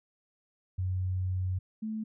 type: tone pair in turn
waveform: sine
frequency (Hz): 92.5 / 218.2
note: F#2 / A3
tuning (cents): 0 / -14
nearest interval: octave + minor third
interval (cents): 1486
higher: second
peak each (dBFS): -28 / -32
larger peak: first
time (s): 0.78-1.59 / 1.82-2.04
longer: first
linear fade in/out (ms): 10
effects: none